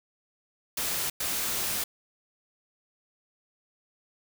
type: noise bursts at uneven times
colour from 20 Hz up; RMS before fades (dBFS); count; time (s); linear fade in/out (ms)
white; -30; 2; 0.77-1.1 / 1.2-1.84; 5
effects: none